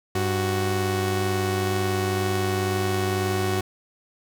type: tone pair together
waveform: sawtooth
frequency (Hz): 98.2 / 370.8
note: G2 / F#4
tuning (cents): +4 / +4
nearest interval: octave + major seventh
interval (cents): 2300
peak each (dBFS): -21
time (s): 0.15-3.61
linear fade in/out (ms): 5
effects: none